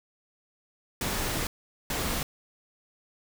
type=noise bursts at uneven times; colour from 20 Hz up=pink; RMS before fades=-30 dBFS; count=2; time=1.01-1.47 / 1.9-2.23 s; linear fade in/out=2 ms; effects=none